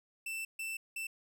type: tone bursts at uneven times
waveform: 45% pulse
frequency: 2665 Hz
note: E7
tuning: 18 cents sharp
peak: -37 dBFS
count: 3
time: 0.26-0.45 / 0.59-0.77 / 0.96-1.07 s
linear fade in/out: 5 ms
effects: none